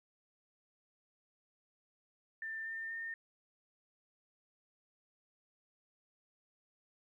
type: tone with pitch steps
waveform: sine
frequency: 1787 / 1804.6 / 1822.4 Hz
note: A6 / A6 / A#6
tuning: +26 / +43 / -40 cents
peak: -39 dBFS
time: 2.42-3.14 s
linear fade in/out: 2 ms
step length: 240 ms
effects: 13-bit